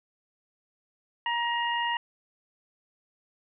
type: harmonic tone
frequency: 945 Hz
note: A#5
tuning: 23 cents sharp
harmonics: 1 / 2 / 3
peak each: -28 / -31 / -33 dBFS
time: 1.26-1.97 s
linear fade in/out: 2 ms
effects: none